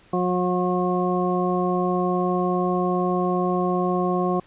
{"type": "harmonic tone", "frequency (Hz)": 180.5, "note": "F#3", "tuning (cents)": -43, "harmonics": [1, 2, 3, 4, 6], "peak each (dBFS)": [-24, -24, -30, -27, -28], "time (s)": [0.13, 4.4], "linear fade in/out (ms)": 5, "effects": ["pink hiss -54 dBFS RMS until 4.46 s", "resampled to 8000 Hz"]}